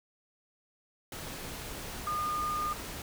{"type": "tone in noise", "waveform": "sine", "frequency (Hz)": 1217, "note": "D#6", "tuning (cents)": -39, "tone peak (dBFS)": -30, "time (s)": [2.07, 2.73], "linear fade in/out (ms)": 2, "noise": "pink", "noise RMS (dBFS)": -41, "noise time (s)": [1.12, 3.02], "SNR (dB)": 8, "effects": []}